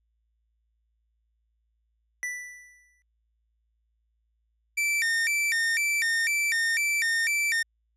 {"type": "tone with exponential decay", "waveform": "square", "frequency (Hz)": 1975.5, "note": "B6", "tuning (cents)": 0, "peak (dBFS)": -28, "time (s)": [2.23, 3.02], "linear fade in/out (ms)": 0, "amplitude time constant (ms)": 170}
{"type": "tone with vibrato", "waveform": "45% pulse", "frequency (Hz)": 2063, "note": "C7", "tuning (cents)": -25, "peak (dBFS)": -23, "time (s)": [4.77, 7.63], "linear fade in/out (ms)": 10, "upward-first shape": "square", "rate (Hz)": 2, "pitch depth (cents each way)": 210}
{"effects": ["added 56 Hz sine -70 dBFS peak until 7.96 s", "low-pass 11000 Hz 12 dB/octave"]}